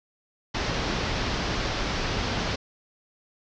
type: low-pass noise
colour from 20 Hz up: pink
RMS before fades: -28 dBFS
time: 0.54-2.56 s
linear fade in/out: 10 ms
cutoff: 5800 Hz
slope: 48 dB/octave
effects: none